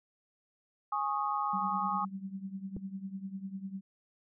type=chord; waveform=sine; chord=Ab suspended fourth; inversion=none; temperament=equal with one note detuned; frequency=830.6 / 1097.3 / 1244.5 Hz; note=Ab5 / Db6 / Eb6; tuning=0 / -18 / 0 cents; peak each=-34 dBFS; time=0.92-2.05 s; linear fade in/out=5 ms
type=tone with tremolo; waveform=sine; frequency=193.2 Hz; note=G3; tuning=25 cents flat; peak=-34 dBFS; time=1.53-3.81 s; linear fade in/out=5 ms; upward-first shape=triangle; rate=10 Hz; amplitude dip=85%
type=click; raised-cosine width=3 ms; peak=-27 dBFS; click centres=2.766 s
effects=none